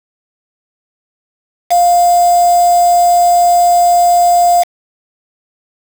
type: tone with quantisation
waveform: sine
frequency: 701 Hz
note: F5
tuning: 6 cents sharp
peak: -6 dBFS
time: 1.7-4.64 s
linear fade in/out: 20 ms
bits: 3
effects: none